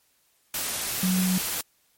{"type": "tone in noise", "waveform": "sine", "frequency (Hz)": 184.3, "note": "F#3", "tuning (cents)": -7, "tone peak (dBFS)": -21, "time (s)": [1.03, 1.38], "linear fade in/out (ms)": 2, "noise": "white", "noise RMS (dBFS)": -29, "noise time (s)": [0.54, 1.61], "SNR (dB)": 5, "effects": ["white hiss -66 dBFS RMS until 1.97 s", "MP3 64 kbps"]}